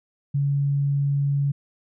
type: tone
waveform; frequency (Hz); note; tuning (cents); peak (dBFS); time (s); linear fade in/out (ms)
sine; 141.1; C#3; +31; -19; 0.34-1.52; 10
effects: none